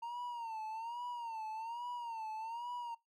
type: tone with vibrato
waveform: triangle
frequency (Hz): 921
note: A#5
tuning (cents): -21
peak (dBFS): -38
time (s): 0.02-2.95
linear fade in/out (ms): 10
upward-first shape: sine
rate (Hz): 1.2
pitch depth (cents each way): 100
effects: noise-tail reverb RT60 0.2 s tail -22 dB re dry